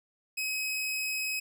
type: tone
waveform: sawtooth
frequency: 2543 Hz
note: D#7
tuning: 37 cents sharp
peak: -27 dBFS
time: 0.37-1.4 s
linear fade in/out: 10 ms
effects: none